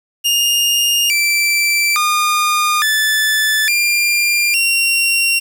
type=tone with pitch steps; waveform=sawtooth; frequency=2829 / 2337 / 1217 / 1745 / 2392 / 2749 Hz; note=F7 / D7 / D#6 / A6 / D7 / F7; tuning=+22 / -9 / -39 / -15 / +31 / -28 cents; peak=-9 dBFS; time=0.24-5.4 s; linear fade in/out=20 ms; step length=860 ms; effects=7-bit